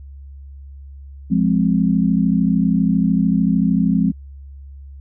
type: chord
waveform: sine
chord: F minor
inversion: none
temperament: equal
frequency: 174.61 / 207.7 / 261.6 Hz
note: F3 / Ab3 / C4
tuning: 0 / 0 / 0 cents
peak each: -17 / -17 / -19 dBFS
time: 1.3-4.12 s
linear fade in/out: 20 ms
effects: added 69 Hz sine -34 dBFS peak until 5 s